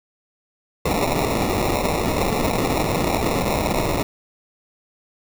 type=noise with sample-and-hold; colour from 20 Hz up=white; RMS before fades=-21 dBFS; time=0.85-4.03 s; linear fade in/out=5 ms; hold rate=1575 Hz; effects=none